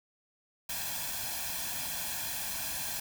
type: noise with comb filter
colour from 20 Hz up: white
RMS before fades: -36 dBFS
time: 0.69-3 s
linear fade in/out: 5 ms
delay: 1.2 ms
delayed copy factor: +0.7
effects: none